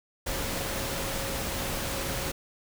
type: tone in noise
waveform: sine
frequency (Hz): 544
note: C#5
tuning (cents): -33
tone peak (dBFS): -40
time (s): 0.26-2.32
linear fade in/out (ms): 10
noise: pink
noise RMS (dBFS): -32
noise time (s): 0.26-2.32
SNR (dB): -11
effects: none